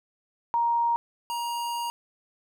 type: tone pair in turn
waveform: sine / square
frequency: 938 / 944.5 Hz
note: A#5 / A#5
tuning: +11 / +22 cents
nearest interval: unison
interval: 11 cents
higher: second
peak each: -21 / -29 dBFS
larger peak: first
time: 0.54-0.96 / 1.3-1.9 s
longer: second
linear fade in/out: 0 ms
effects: none